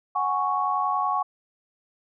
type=chord; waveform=sine; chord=F# suspended second; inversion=none; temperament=equal; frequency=740 / 830.6 / 1108.7 Hz; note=F#5 / G#5 / C#6; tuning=0 / 0 / 0 cents; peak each=-28 / -28 / -24 dBFS; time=0.15-1.23 s; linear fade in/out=10 ms; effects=none